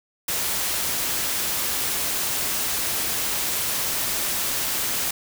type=noise; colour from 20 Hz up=white; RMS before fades=-25 dBFS; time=0.28-5.11 s; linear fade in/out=5 ms; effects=none